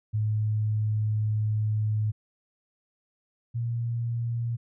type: tone pair in turn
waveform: sine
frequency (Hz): 107.4 / 117.41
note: A2 / A#2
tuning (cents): -41 / +13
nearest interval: major second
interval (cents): 154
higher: second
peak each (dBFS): -23 / -26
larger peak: first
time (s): 0.13-2.12 / 3.54-4.57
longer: first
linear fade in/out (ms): 20
effects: none